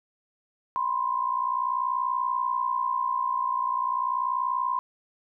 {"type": "tone pair together", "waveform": "sine", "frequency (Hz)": [987.8, 1048.2], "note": ["B5", "C6"], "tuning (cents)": [0, 3], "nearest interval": "minor second", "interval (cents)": 103, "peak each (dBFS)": [-28, -26], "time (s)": [0.76, 4.79], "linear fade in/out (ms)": 0, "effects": []}